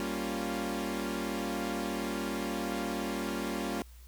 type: chord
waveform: sawtooth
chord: G half-diminished seventh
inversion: none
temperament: equal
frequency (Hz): 196 / 233.1 / 277.2 / 349.2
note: G3 / Bb3 / Db4 / F4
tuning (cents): 0 / 0 / 0 / 0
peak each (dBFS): -34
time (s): 0-3.82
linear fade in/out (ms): 0
effects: added 60 Hz sine -49 dBFS peak until 4.07 s + white hiss -61 dBFS RMS until 4.07 s